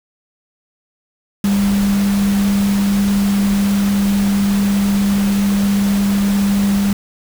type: tone in noise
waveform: sine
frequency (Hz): 200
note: G3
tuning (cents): +35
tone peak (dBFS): -12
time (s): 1.44-6.93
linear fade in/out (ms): 2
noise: pink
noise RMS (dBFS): -26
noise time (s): 1.44-6.93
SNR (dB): +11
effects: none